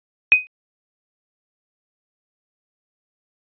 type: tone with exponential decay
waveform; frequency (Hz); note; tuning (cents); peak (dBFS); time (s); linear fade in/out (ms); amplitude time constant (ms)
sine; 2504; D#7; +10; -4; 0.32-0.47; 0; 32
effects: resampled to 11025 Hz